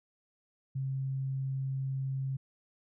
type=tone; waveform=sine; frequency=134.1 Hz; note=C3; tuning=43 cents sharp; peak=-31 dBFS; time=0.75-2.37 s; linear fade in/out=10 ms; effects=none